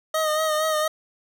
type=tone with vibrato; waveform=25% pulse; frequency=622.3 Hz; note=D#5; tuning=in tune; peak=-17 dBFS; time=0.14-0.88 s; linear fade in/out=5 ms; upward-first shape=sine; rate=4.3 Hz; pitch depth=36 cents each way; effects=none